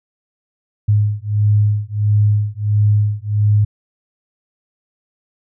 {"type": "beating tone pair", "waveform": "sine", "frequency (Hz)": [103.83, 105.33], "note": ["G#2", "G#2"], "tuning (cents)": [0, 25], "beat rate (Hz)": 1.5, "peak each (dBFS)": -15, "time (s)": [0.88, 3.65], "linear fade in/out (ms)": 10, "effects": []}